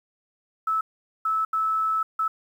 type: tone bursts at uneven times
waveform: sine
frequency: 1306 Hz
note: E6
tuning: 17 cents flat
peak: -21 dBFS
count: 4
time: 0.67-0.81 / 1.25-1.45 / 1.53-2.03 / 2.19-2.28 s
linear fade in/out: 5 ms
effects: 9-bit